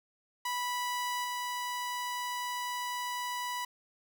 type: tone with level steps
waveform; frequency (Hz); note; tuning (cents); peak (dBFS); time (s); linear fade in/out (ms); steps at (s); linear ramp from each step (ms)
sawtooth; 984; B5; -7; -28 / -30; 0.45-3.65; 5; 1.24; 5
effects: none